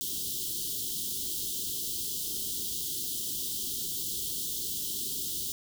white band-stop noise, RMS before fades -34 dBFS, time 0.01-5.52 s, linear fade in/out 0 ms, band 430 to 3000 Hz, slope 96 dB/octave, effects none

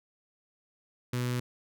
sawtooth tone with notch filter, 123.47 Hz, B2, in tune, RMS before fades -31 dBFS, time 1.13-1.4 s, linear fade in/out 5 ms, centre 720 Hz, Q 1.4, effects none

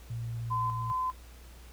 sine tone with vibrato, 116.54 Hz, A#2, in tune, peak -33 dBFS, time 0.1-0.92 s, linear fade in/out 5 ms, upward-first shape sine, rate 17 Hz, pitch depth 13 cents each way
sine tone with tremolo, 1023 Hz, C6, 39 cents flat, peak -28 dBFS, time 0.5-1.12 s, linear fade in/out 20 ms, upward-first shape square, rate 2.5 Hz, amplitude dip 50%
effects added 60 Hz sine -48 dBFS peak until 1.72 s + pink hiss -56 dBFS RMS until 1.72 s

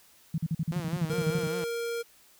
sine tone bursts, 161.8 Hz, E3, 32 cents flat, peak -25 dBFS, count 14, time 0.34-1.473 s, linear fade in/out 5 ms, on 41 ms, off 43 ms
sawtooth tone with vibrato, 168.2 Hz, E3, 35 cents sharp, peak -30 dBFS, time 0.72-1.64 s, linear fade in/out 0 ms, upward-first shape sine, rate 5 Hz, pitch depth 120 cents each way
square tone, 467.1 Hz, A#4, 3 cents sharp, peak -31 dBFS, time 1.09-2.03 s, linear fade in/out 20 ms
effects white hiss -59 dBFS RMS until 2.39 s

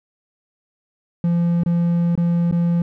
triangle tone with dropouts, 171.4 Hz, F3, 32 cents flat, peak -13 dBFS, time 1.24-2.82 s, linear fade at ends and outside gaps 2 ms, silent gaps 1.635-1.661 / 2.154-2.176 / 2.513-2.524 s, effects none

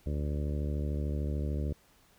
harmonic tone, 73.42 Hz, D2, in tune, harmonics 1 / 2 / 3 / 4 / 5 / 6 / 7 / 8, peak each -31 / -37 / -41 / -43 / -45 / -47 / -48 / -49 dBFS, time 0.06-1.73 s, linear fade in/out 5 ms, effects pink hiss -64 dBFS RMS until 2.18 s

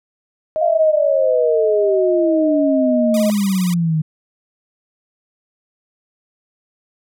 sine tone with pitch glide, 627 to 622.7 Hz, D#5 to D#5, +13 to +1 cents, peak -16 dBFS, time 0.56-3.3 s, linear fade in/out 0 ms, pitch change -12 cents, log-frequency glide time 2.82-2.95 s
sine exponential sweep, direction down, 698.5 to 153.6 Hz, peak -14 dBFS, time 0.61-4.02 s, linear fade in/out 10 ms
5% pulse tone with vibrato, 1092 Hz, C#6, 26 cents flat, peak -16 dBFS, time 3.14-3.74 s, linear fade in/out 2 ms, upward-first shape sine, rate 17 Hz, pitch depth 240 cents each way
effects none

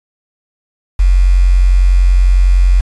sine tone with quantisation, 45.42 Hz, F#1, 31 cents flat, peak -5 dBFS, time 0.99-2.81 s, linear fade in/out 10 ms, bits 5, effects resampled to 22050 Hz

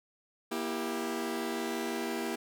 sawtooth chord, E diminished, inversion second, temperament just, 237.3 / 329.6 / 395.6 Hz, Bb3 / E4 / G4, +31 / 0 / +16 cents, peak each -33 dBFS, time 0.51-2.36 s, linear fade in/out 10 ms, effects none

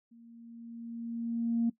sine tone with level ramp, 232.3 Hz, A#3, 6 cents flat, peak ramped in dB -53 to -23 dBFS, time 0.11-1.7 s, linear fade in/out 10 ms, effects noise-tail reverb RT60 0.1 s tail -18 dB re dry + tanh soft clip ceiling -20 dBFS

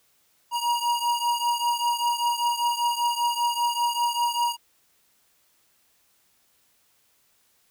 square beating tone pair, 950 / 955.1 Hz, A#5 / A#5, +33 / +42 cents, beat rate 5.1 Hz, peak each -25 / -28 dBFS, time 0.51-4.57 s, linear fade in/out 50 ms, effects white hiss -65 dBFS RMS until 7.7 s

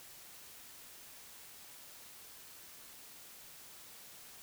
silence, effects white hiss -54 dBFS RMS until 4.42 s

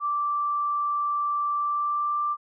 sine tone with pitch glide, 1170 to 1180.2 Hz, D6 to D6, -7 to +8 cents, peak -23 dBFS, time 0-2.37 s, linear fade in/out 50 ms, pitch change +15 cents, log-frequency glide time 1.57-2.23 s, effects none

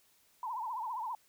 sine tone with vibrato, 940 Hz, A#5, 14 cents sharp, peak -35 dBFS, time 0.43-1.15 s, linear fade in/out 2 ms, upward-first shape triangle, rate 15 Hz, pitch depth 190 cents each way, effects white hiss -68 dBFS RMS until 1.28 s

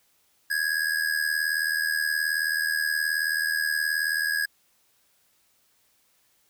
square tone with amplitude modulation, 1661.2 Hz, G#6, in tune, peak -21 dBFS, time 0.5-4.46 s, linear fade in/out 10 ms, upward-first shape sine, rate 78.8 Hz, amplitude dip 75%, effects white hiss -66 dBFS RMS until 6.49 s

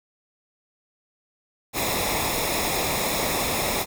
pink noise with comb filter, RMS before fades -25 dBFS, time 1.73-3.86 s, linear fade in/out 50 ms, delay 0.66 ms, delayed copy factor -0.65, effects none

